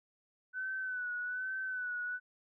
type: tone with vibrato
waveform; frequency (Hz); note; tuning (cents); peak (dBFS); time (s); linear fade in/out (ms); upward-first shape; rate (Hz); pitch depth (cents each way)
sine; 1500; F#6; +23; -35; 0.53-2.2; 50; sine; 1.2; 46
effects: none